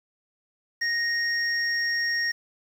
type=tone pair together; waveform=sine; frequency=1866 / 5559 Hz; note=A#6 / F8; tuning=+1 / -9 cents; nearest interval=octave + perfect fifth; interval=1890 cents; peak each=-24 / -30 dBFS; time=0.81-2.32 s; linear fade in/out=10 ms; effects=8-bit